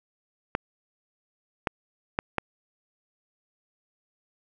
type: clicks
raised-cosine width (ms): 0.5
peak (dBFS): -9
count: 4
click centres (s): 0.551 / 1.672 / 2.189 / 2.383
effects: none